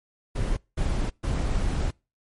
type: noise bursts at uneven times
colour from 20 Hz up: brown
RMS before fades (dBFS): -25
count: 3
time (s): 0.35-0.57 / 0.77-1.1 / 1.23-1.91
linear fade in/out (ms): 10
effects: noise-tail reverb RT60 0.3 s tail -26 dB re dry + MP3 48 kbps